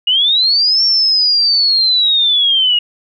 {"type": "linear two-way sweep", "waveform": "sine", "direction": "up then down", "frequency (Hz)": [2854, 5490, 2854], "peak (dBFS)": -9, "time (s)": [0.07, 2.79], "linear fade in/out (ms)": 5, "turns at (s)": 0.84, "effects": []}